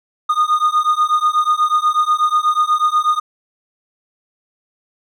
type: beating tone pair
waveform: triangle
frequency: 1224 / 1232.2 Hz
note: D#6 / D#6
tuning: -29 / -17 cents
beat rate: 8.2 Hz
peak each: -14 dBFS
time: 0.29-3.2 s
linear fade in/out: 10 ms
effects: none